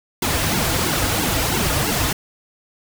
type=noise with flanger; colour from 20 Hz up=pink; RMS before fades=-20 dBFS; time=0.22-2.13 s; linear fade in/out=5 ms; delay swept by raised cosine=1.6 to 5.3 ms; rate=3 Hz; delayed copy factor=-0.95; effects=none